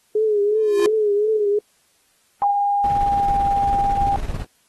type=tone with vibrato; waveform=sine; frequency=421.1 Hz; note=G#4; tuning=24 cents sharp; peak=-15 dBFS; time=0.15-1.59 s; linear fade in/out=5 ms; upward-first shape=triangle; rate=2.8 Hz; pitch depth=82 cents each way
type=tone with exponential growth; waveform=square; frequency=347.7 Hz; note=F4; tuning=8 cents flat; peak=-16 dBFS; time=0.55-0.86 s; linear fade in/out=0 ms; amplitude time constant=66 ms
type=tone with pitch glide; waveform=sine; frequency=810 to 800.2 Hz; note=G#5 to G5; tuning=-43 to +35 cents; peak=-16 dBFS; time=2.42-4.16 s; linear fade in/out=0 ms; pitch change=-22 cents; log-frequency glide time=2.83-3.39 s
type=noise with tremolo; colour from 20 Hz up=brown; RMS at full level=-25 dBFS; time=2.84-4.45 s; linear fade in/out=5 ms; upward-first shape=square; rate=18 Hz; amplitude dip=50%
effects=white hiss -61 dBFS RMS until 4.68 s + AAC 32 kbps